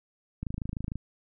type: click train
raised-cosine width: 5 ms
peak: -21 dBFS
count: 15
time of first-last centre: 0.43-0.956 s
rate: 26.6 Hz
effects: none